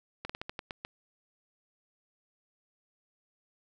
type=slowing click train; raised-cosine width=0.3 ms; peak=-21 dBFS; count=8; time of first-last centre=0.25-0.849 s; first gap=45 ms; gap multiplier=1.21; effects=none